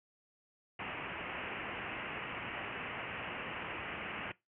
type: low-pass noise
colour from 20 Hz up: white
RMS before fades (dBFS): -42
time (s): 0.79-4.32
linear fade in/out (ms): 5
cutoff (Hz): 2900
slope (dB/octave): 96
effects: noise-tail reverb RT60 0.2 s tail -20 dB re dry + high-pass 60 Hz 12 dB/octave